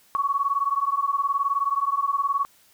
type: beating tone pair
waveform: sine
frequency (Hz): 1109 / 1128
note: C#6 / C#6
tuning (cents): 0 / +30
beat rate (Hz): 19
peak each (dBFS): -24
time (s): 0.15-2.45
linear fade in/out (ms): 0
effects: white hiss -58 dBFS RMS until 2.73 s